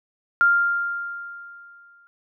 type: tone with exponential decay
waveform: sine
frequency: 1396.9 Hz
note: F6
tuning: in tune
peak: -12 dBFS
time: 0.41-2.07 s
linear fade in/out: 0 ms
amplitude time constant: 360 ms
effects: none